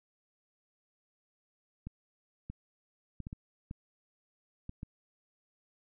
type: clicks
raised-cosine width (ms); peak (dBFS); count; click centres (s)
5; -28; 8; 1.87 / 2.5 / 3.203 / 3.269 / 3.329 / 3.711 / 4.694 / 4.831
effects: none